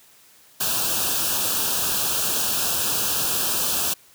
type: band-stop noise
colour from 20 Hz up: white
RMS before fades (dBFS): -23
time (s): 0.6-3.94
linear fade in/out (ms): 10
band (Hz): 1700 to 2500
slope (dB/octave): 96
effects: white hiss -53 dBFS RMS until 4.14 s + high-pass 60 Hz 12 dB/octave